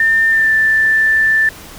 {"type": "tone with pitch glide", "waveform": "sine", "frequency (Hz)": [1800, 1767], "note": ["A6", "A6"], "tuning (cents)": [39, 7], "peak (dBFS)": -9, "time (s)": [0, 1.49], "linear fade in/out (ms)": 2, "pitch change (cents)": -32, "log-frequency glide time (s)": [0.29, 0.53], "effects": ["pink hiss -35 dBFS RMS until 1.78 s"]}